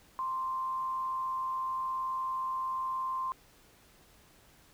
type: tone with frequency modulation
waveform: sine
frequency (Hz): 1046.5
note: C6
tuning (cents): 0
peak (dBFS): -31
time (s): 0.19-3.32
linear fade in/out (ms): 0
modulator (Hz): 117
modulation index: 0.25
effects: pink hiss -61 dBFS RMS until 4.73 s